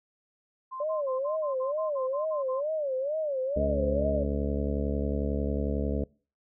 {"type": "tone bursts", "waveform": "sine", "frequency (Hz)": 1044, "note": "C6", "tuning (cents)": -4, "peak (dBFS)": -35, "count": 11, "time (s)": [0.71, 2.61], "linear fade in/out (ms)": 20, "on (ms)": 130, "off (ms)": 47}
{"type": "tone with vibrato", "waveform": "sine", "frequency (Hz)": 572, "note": "D5", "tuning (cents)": -46, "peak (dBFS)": -27, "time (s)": [0.8, 4.24], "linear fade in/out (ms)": 5, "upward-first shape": "sine", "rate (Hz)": 2.2, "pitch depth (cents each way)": 180}
{"type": "harmonic tone", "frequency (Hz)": 71.1, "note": "C#2", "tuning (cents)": 45, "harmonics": [1, 2, 3, 4, 6, 7, 8, 9], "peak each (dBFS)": [-30, -37, -33, -35, -36, -36, -41, -41], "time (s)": [3.56, 6.04], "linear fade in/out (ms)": 5}
{"effects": ["noise-tail reverb RT60 0.4 s tail -25 dB re dry"]}